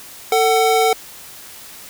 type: tone pair together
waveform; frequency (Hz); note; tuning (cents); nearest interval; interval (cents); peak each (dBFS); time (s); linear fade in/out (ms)
square; 446 / 750; A4 / F#5; +23 / +23; major sixth; 900; -16; 0.32-0.93; 2
effects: white hiss -38 dBFS RMS until 1.89 s